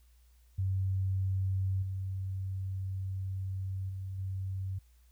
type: tone with level steps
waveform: sine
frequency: 95.4 Hz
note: G2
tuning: 47 cents flat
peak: -28 / -33 / -36 / -33 dBFS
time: 0.58-4.79 s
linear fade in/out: 10 ms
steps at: 1.82 / 3.89 / 4.18 s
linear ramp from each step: 10 ms
effects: added 60 Hz sine -59 dBFS peak until 5.11 s + white hiss -72 dBFS RMS until 5.11 s